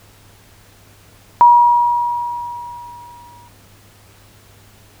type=tone with exponential decay; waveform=sine; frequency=958 Hz; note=A#5; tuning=47 cents sharp; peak=-3 dBFS; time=1.41-3.48 s; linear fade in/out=0 ms; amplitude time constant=450 ms; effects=added 101 Hz sine -48 dBFS peak until 5 s + pink hiss -48 dBFS RMS until 5 s